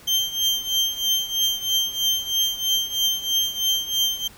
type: tone with tremolo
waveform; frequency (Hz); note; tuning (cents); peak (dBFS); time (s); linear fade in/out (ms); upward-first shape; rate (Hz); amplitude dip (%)
35% pulse; 3151; G7; +8; -15; 0.07-4.28; 10; triangle; 3.1; 85
effects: pink hiss -47 dBFS RMS until 4.37 s